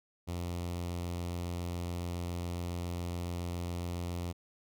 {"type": "tone with notch filter", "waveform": "sawtooth", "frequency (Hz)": 87.2, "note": "F2", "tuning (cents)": -2, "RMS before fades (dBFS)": -37, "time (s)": [0.27, 4.33], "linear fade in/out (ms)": 20, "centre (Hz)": 1600, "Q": 1.7, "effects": []}